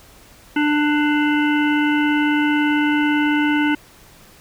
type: harmonic tone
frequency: 297 Hz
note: D4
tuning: 20 cents sharp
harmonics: 1 / 3 / 5 / 7 / 9 / 10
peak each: -16 / -25 / -23 / -27 / -31 / -32 dBFS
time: 0.56-3.75 s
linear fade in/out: 5 ms
effects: pink hiss -47 dBFS RMS until 4.4 s